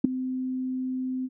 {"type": "tone with ADSR envelope", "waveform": "sine", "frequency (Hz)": 257.5, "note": "C4", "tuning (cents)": -28, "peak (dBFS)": -10, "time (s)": [0.04, 1.29], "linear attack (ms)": 7, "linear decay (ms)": 6, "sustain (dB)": -17, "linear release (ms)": 41, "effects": []}